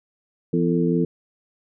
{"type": "harmonic tone with a mistuned harmonic", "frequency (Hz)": 84.8, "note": "E2", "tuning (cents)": 50, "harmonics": [2, 3, 4, 5], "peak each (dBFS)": [-21, -23, -24, -25], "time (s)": [0.53, 1.05], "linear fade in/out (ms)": 5, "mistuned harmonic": 5, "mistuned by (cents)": 80, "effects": []}